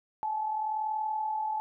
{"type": "tone pair together", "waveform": "sine", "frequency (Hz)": [825, 865.8], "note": ["G#5", "A5"], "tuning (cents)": [-12, -28], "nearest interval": "minor second", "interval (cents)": 84, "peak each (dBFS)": [-39, -29], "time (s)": [0.23, 1.6], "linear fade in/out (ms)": 0, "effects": []}